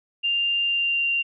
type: tone with pitch glide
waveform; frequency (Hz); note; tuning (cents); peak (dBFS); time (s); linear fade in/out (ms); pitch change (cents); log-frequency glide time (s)
sine; 2794 to 2773; F7 to F7; 0 to -13; -20; 0.23-1.23; 20; -13; 0.64-1.06
effects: none